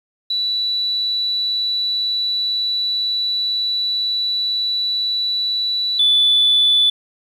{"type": "tone pair in turn", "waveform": "sine", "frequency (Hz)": [3951, 3478], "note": ["B7", "A7"], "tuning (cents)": [0, -21], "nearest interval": "major second", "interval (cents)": 221, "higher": "first", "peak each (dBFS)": [-17, -10], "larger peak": "second", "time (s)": [[0.3, 5.99], [5.99, 6.9]], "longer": "first", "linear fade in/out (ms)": 5, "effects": ["tanh soft clip ceiling -6 dBFS", "8-bit"]}